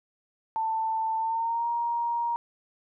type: tone with pitch glide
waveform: sine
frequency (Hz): 889 to 940.8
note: A5 to A#5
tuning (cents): +18 to +16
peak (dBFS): -25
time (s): 0.56-2.36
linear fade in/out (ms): 0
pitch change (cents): +98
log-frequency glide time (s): 1.17-1.68
effects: none